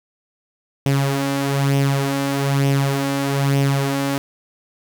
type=tone with flanger; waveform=sawtooth; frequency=138.59 Hz; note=C#3; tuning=in tune; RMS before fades=-19 dBFS; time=0.86-4.18 s; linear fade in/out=0 ms; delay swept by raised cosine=0.34 to 3.84 ms; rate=1.1 Hz; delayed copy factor=+0.55; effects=none